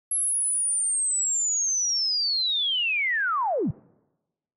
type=linear sweep; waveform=sine; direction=down; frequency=11175 to 103.83 Hz; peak=-22 dBFS; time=0.11-3.71 s; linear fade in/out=5 ms; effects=noise-tail reverb RT60 1.0 s tail -24 dB re dry